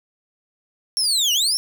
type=linear two-way sweep; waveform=30% pulse; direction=down then up; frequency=5530 to 2794 to 5530 Hz; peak=-14 dBFS; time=0.97-1.57 s; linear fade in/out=0 ms; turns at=1.33 s; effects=none